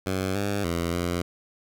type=tone with pitch steps; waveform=10% pulse; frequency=94.4 / 100.9 / 85 / 87.2 Hz; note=F#2 / G#2 / F2 / F2; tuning=+35 / -49 / -46 / -2 cents; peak=-17 dBFS; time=0.06-1.22 s; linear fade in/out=5 ms; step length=290 ms; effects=none